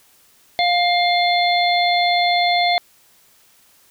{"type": "harmonic tone with a mistuned harmonic", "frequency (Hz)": 704, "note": "F5", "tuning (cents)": 14, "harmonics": [1, 3, 5, 6], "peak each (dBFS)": [-16, -21, -23, -24], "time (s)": [0.59, 2.78], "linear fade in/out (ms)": 0, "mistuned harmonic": 5, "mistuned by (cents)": -18, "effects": ["white hiss -54 dBFS RMS until 3.9 s"]}